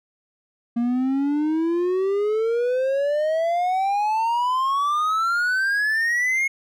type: exponential sweep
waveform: triangle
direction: up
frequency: 233.1 to 2178 Hz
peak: -17 dBFS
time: 0.76-6.48 s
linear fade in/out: 10 ms
effects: none